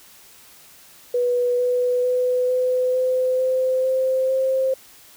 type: tone with pitch steps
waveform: sine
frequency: 490 / 495.1 / 500.3 / 505.5 / 510.8 / 516.1 / 521.5 / 527 Hz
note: B4 / B4 / B4 / B4 / C5 / C5 / C5 / C5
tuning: -14 / +4 / +22 / +40 / -42 / -24 / -6 / +12 cents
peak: -17 dBFS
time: 1.14-4.74 s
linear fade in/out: 5 ms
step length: 450 ms
effects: white hiss -48 dBFS RMS until 5.16 s